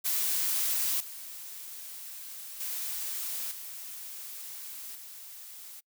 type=noise with level steps; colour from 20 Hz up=blue; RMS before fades=-29 / -43 / -35 / -42 / -46 dBFS; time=0.04-5.81 s; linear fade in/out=20 ms; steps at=1 / 2.6 / 3.51 / 4.95 s; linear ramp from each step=5 ms; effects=noise-tail reverb RT60 0.1 s tail -26 dB re dry